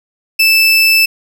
30% pulse tone, 2637 Hz, E7, in tune, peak -4 dBFS, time 0.39-1.06 s, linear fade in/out 10 ms, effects none

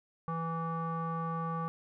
square tone with low-pass filter, 164.81 Hz, E3, in tune, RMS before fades -35 dBFS, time 0.28-1.68 s, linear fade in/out 0 ms, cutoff 1100 Hz, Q 7.8, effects none

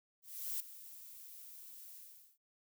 violet noise with ADSR envelope, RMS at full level -38 dBFS, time 0.22-2.38 s, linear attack 380 ms, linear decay 5 ms, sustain -15 dB, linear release 410 ms, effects none

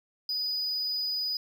triangle tone, 4961 Hz, D#8, 6 cents flat, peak -27 dBFS, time 0.29-1.37 s, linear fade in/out 2 ms, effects none

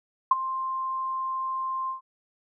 sine tone with ADSR envelope, 1051 Hz, C6, 7 cents sharp, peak -12 dBFS, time 0.31-2.01 s, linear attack 5 ms, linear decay 23 ms, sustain -15 dB, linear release 120 ms, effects none

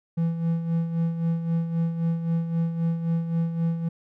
triangle tone with tremolo, 166.3 Hz, E3, 16 cents sharp, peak -18 dBFS, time 0.17-3.89 s, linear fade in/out 10 ms, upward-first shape sine, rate 3.8 Hz, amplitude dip 60%, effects none

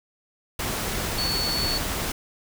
sine tone in noise, 4435 Hz, C#8, in tune, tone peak -25 dBFS, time 1.18-1.78 s, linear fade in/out 5 ms, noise pink, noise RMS -28 dBFS, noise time 0.59-2.12 s, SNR 0 dB, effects none

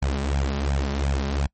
sawtooth tone with flanger, 69.3 Hz, C#2, in tune, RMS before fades -24 dBFS, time 0.02-1.47 s, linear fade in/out 5 ms, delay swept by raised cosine 1.2 to 5.1 ms, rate 2.8 Hz, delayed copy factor +0.9, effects noise-tail reverb RT60 0.1 s tail -25 dB re dry + MP3 32 kbps

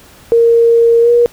sine tone with pitch glide, 464.5 to 476.5 Hz, A#4 to A#4, -6 to +38 cents, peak -5 dBFS, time 0.32-1.26 s, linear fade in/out 0 ms, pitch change +44 cents, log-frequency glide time 1.01-1.1 s, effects pink hiss -41 dBFS RMS until 1.32 s

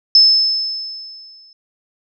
sine tone with exponential decay, 5240 Hz, E8, 11 cents flat, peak -4 dBFS, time 0.15-1.53 s, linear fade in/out 2 ms, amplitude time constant 300 ms, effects none

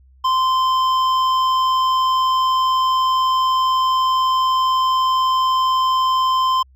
sine tone with hard clipping, 1038 Hz, C6, 14 cents flat, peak -16 dBFS, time 0.24-6.63 s, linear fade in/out 10 ms, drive 9 dB, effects added 65 Hz sine -47 dBFS peak until 6.75 s

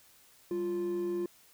triangle tone pair together, 196.1 / 349.2 Hz, G3 / F4, +1 / 0 cents, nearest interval minor seventh, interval 999 cents, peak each -38 / -28 dBFS, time 0.51-1.26 s, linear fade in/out 2 ms, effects tanh soft clip ceiling -24 dBFS + white hiss -61 dBFS RMS until 1.53 s

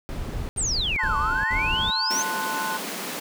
brown noise bursts, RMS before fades -30 dBFS, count 4, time 0.09-1.906 s, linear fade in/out 0 ms, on 400 ms, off 72 ms
sine exponential two-way sweep, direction down then up, 8980 to 1105 to 6490 Hz, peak -23 dBFS, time 0.57-2.23 s, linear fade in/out 10 ms, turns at 1.17 s
triangle chord, F# diminished, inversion first, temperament equal, 880 / 1046.5 / 1480 Hz, A5 / C6 / F#6, 0 / 0 / 0 cents, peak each -28 / -29 / -29 dBFS, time 0.98-2.78 s, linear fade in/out 20 ms
pink high-pass noise, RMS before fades -32 dBFS, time 2.1-3.2 s, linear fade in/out 10 ms, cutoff 180 Hz, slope 48 dB/octave
effects none

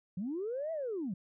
sine linear two-way sweep, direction up then down, 167.1 to 665 to 167.1 Hz, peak -33 dBFS, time 0.17-1.14 s, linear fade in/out 5 ms, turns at 0.72 s, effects tanh soft clip ceiling -29 dBFS

